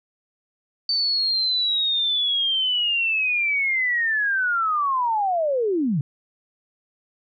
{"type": "linear sweep", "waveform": "sine", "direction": "down", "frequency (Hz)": [4576, 127.1], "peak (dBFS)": -19, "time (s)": [0.89, 6.01], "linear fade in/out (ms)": 2, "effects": []}